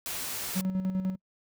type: noise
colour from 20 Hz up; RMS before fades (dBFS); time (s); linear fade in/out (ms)
white; -35; 0.06-0.61; 0
type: tone with tremolo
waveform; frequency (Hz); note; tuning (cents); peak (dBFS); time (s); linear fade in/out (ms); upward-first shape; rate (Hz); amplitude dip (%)
triangle; 187.6; F#3; +24; -23; 0.55-1.16; 20; square; 10; 55
effects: noise-tail reverb RT60 0.1 s tail -26 dB re dry